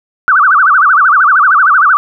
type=tone with vibrato; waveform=sine; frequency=1324 Hz; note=E6; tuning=7 cents sharp; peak=-4 dBFS; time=0.28-1.97 s; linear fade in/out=0 ms; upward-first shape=sine; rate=13 Hz; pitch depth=270 cents each way; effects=none